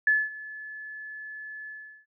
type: tone with ADSR envelope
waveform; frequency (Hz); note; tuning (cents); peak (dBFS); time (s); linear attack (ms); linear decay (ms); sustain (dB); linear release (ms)
sine; 1724; A6; -36; -17; 0.07-2.06; 3; 220; -20; 380
effects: none